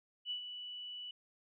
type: tone with ADSR envelope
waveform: sine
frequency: 2960 Hz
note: F#7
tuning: in tune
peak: -35 dBFS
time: 0.25-1.11 s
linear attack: 56 ms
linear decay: 99 ms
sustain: -8 dB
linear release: 3 ms
effects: none